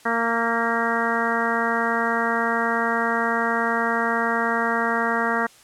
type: harmonic tone with a mistuned harmonic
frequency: 230.6 Hz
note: A#3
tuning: 19 cents flat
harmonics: 1 / 2 / 3 / 4 / 5 / 6 / 7 / 8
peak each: -28 / -28 / -28 / -28 / -28 / -28 / -28 / -28 dBFS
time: 0.05-5.47 s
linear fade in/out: 10 ms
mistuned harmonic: 8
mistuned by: +34 cents
effects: white hiss -51 dBFS RMS until 5.63 s + low-pass 10000 Hz 12 dB/octave